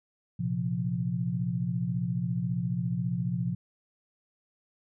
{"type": "chord", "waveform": "sine", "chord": "Bb suspended second", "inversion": "none", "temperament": "just", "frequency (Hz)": [116.54, 131.11, 174.81], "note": ["Bb2", "C3", "F3"], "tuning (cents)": [0, 4, 2], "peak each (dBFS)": [-33, -32, -30], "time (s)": [0.39, 3.55], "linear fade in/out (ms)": 10, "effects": []}